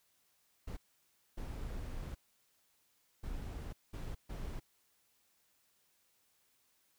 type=noise bursts at uneven times; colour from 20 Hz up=brown; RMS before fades=-42 dBFS; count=5; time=0.67-0.77 / 1.37-2.15 / 3.23-3.73 / 3.93-4.15 / 4.29-4.6 s; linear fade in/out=10 ms; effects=white hiss -74 dBFS RMS until 6.98 s